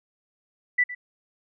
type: tone with echo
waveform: sine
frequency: 1975.5 Hz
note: B6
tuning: in tune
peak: -17 dBFS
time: 0.78-0.84 s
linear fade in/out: 10 ms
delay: 110 ms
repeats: 1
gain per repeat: -15 dB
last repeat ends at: 0.95 s
effects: none